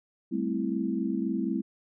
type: chord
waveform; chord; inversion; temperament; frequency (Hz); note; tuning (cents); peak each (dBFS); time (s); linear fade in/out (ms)
sine; A minor seventh; third; equal; 196 / 220 / 261.6 / 329.6; G3 / A3 / C4 / E4; 0 / 0 / 0 / 0; -32; 0.31-1.62; 20
effects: none